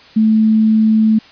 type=tone; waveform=sine; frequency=218.7 Hz; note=A3; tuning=10 cents flat; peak=-8 dBFS; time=0.16-1.19 s; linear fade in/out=10 ms; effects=white hiss -42 dBFS RMS until 1.31 s + resampled to 11025 Hz